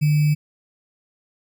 sine tone with sample-and-hold, 150 Hz, D3, 37 cents sharp, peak -14 dBFS, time 0.01-0.35 s, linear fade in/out 20 ms, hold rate 2450 Hz, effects none

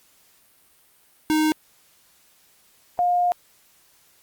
square / sine tone pair in turn, 310.1 / 710 Hz, D#4 / F5, -6 / +28 cents, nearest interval octave + major second, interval 1434 cents, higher second, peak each -18 / -17 dBFS, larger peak second, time 1.3-1.52 / 2.99-3.32 s, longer second, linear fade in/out 0 ms, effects white hiss -58 dBFS RMS until 4.22 s + Opus 48 kbps

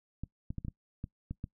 clicks, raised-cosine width 5 ms, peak -25 dBFS, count 8, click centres 0.236 / 0.505 / 0.583 / 0.649 / 0.683 / 1.041 / 1.31 / 1.441 s, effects noise-tail reverb RT60 0.1 s tail -21 dB re dry

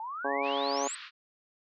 sine exponential sweep, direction up, 850 to 8190 Hz, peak -35 dBFS, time 0-0.95 s, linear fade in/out 2 ms
harmonic tone, 139.5 Hz, C#3, 11 cents sharp, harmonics 2 / 3 / 4 / 5 / 6 / 7 / 8, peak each -38 / -36 / -34 / -36 / -35 / -38 / -37 dBFS, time 0.24-0.88 s, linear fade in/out 10 ms
pink band-pass noise, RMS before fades -45 dBFS, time 0.42-1.11 s, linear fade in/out 50 ms, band 1200 to 4500 Hz, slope 48 dB/octave
effects none

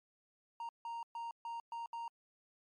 triangle tone bursts at uneven times, 930 Hz, A#5, 4 cents flat, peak -38 dBFS, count 6, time 0.6-0.69 / 0.85-1.03 / 1.15-1.31 / 1.45-1.6 / 1.72-1.86 / 1.93-2.08 s, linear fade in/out 2 ms, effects MP3 48 kbps

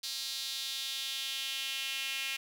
sawtooth tone with high-pass filter sweep, 270 Hz, C#4, 45 cents flat, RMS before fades -37 dBFS, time 0.03-2.37 s, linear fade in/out 10 ms, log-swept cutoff 4200 to 2600 Hz, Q 3.3, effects none

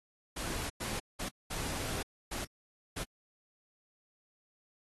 pink noise bursts at uneven times, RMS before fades -38 dBFS, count 6, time 0.36-0.7 / 0.8-1 / 1.19-1.29 / 1.5-2.03 / 2.31-2.45 / 2.96-3.04 s, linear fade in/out 10 ms, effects AAC 32 kbps

